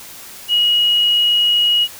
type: tone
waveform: sine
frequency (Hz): 2898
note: F#7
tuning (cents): -37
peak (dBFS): -11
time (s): 0.48-1.88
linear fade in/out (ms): 50
effects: white hiss -36 dBFS RMS until 1.99 s